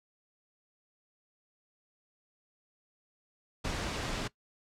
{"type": "noise with amplitude modulation", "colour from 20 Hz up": "pink", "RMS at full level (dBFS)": -33, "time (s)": [3.64, 4.28], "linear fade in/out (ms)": 10, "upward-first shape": "sine", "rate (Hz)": 252, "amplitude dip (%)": 40, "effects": ["noise-tail reverb RT60 0.1 s tail -19 dB re dry", "low-pass 6000 Hz 12 dB/octave"]}